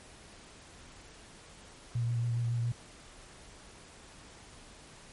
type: tone with vibrato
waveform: sine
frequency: 118.3 Hz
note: A#2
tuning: 26 cents sharp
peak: -28 dBFS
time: 1.95-2.72 s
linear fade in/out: 5 ms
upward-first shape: sine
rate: 7.2 Hz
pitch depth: 21 cents each way
effects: pink hiss -53 dBFS RMS until 5.12 s + MP3 48 kbps